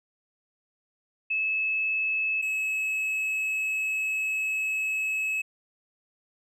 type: tone pair in turn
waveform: sine / triangle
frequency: 2599 / 2580 Hz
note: E7 / E7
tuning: -25 / -38 cents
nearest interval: unison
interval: 13 cents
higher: first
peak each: -24 dBFS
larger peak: neither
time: 1.3-2.42 / 2.42-5.42 s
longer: second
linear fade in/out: 10 ms
effects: none